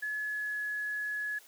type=tone with pitch glide; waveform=sine; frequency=1705 to 1694.2 Hz; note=G#6 to G#6; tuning=+45 to +34 cents; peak=-32 dBFS; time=0.02-1.39 s; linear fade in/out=10 ms; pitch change=-11 cents; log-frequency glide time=0.18-0.6 s; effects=white hiss -57 dBFS RMS until 1.47 s + high-pass 300 Hz 12 dB/octave